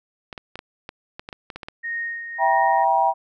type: clicks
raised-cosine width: 0.3 ms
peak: -18 dBFS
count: 12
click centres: 0.328 / 0.378 / 0.556 / 0.591 / 0.891 / 1.195 / 1.289 / 1.328 / 1.502 / 1.56 / 1.632 / 1.685 s
type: tone with tremolo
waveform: sine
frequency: 1858 Hz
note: A#6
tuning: 6 cents flat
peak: -24 dBFS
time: 1.83-2.85 s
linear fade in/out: 20 ms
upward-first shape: sine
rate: 1.7 Hz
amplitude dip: 55%
type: chord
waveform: sine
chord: E diminished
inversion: none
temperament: equal with one note detuned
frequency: 659.3 / 784 / 955.2 Hz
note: E5 / G5 / Bb5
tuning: 0 / 0 / +42 cents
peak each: -23 / -19 / -19 dBFS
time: 2.38-3.14 s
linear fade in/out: 50 ms
effects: none